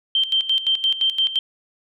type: tone with tremolo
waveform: sine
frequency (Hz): 3136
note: G7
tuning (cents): 0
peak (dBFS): -15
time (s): 0.15-1.39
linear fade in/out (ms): 2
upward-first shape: square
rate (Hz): 5.8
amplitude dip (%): 75
effects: none